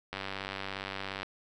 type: click train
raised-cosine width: 0.3 ms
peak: -20 dBFS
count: 108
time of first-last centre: 0.13-1.231 s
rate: 97.2 Hz
effects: none